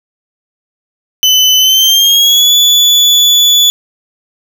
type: tone with pitch glide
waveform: 35% pulse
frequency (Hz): 3020 to 3449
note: F#7 to A7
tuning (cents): +35 to -35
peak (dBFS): -3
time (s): 1.23-3.7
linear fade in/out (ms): 0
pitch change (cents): +230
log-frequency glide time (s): 1.59-2.54
effects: none